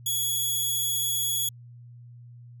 5% pulse tone, 3363 Hz, G#7, 21 cents sharp, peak -17 dBFS, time 0.06-1.49 s, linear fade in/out 5 ms, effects added 120 Hz sine -44 dBFS peak until 2.6 s

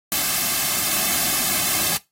white noise with comb filter, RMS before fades -21 dBFS, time 0.12-1.97 s, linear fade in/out 0 ms, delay 2.1 ms, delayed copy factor -0.7, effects noise-tail reverb RT60 0.2 s tail -19 dB re dry + AAC 48 kbps

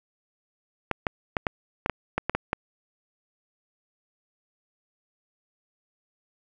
clicks, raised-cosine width 0.5 ms, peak -9 dBFS, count 10, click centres 0.913 / 1.068 / 1.368 / 1.468 / 1.861 / 1.897 / 2.18 / 2.296 / 2.35 / 2.531 s, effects none

